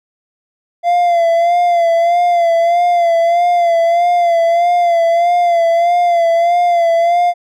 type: tone with vibrato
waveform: triangle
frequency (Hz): 687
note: F5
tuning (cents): -29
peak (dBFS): -7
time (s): 0.83-7.34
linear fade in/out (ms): 50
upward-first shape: sine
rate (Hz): 1.6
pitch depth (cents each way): 46
effects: none